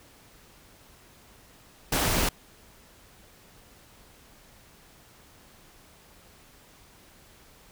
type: noise with amplitude modulation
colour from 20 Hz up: pink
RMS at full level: -23 dBFS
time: 1.92-2.29 s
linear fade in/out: 5 ms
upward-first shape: sine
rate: 258 Hz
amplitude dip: 45%
effects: pink hiss -55 dBFS RMS until 7.71 s